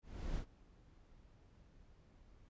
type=noise with ADSR envelope; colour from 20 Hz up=brown; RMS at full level=-40 dBFS; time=0.02-2.49 s; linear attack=350 ms; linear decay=81 ms; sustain=-23 dB; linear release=11 ms; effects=resampled to 16000 Hz